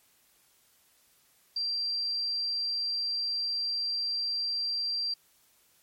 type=tone; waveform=sine; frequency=4719 Hz; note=D8; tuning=7 cents sharp; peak=-28 dBFS; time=1.56-5.14 s; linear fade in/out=5 ms; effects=white hiss -65 dBFS RMS until 5.82 s + MP3 64 kbps